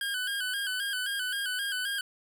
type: tone with vibrato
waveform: 25% pulse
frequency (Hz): 1557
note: G6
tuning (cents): -12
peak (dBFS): -26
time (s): 0.01-2.01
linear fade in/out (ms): 2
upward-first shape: square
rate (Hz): 3.8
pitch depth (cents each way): 65
effects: none